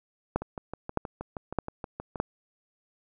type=two click trains; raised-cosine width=1 ms; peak=-11 / -21 dBFS; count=4 / 12; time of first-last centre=0.36-2.2 / 0.42-2.158 s; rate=1.63 / 6.33 Hz; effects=none